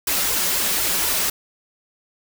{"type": "noise with flanger", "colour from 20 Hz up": "white", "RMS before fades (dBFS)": -21, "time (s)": [0.07, 1.3], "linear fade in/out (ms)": 5, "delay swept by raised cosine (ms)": [1.9, 5.4], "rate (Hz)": 4, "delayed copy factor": 0.65, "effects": []}